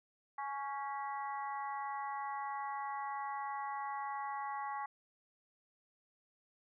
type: harmonic tone with a mistuned harmonic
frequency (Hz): 278.7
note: C#4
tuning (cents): +9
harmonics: 3 / 4 / 5 / 6 / 7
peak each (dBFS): -40 / -42 / -55 / -55 / -49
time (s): 0.38-4.86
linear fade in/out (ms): 5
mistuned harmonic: 6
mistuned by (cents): -35
effects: none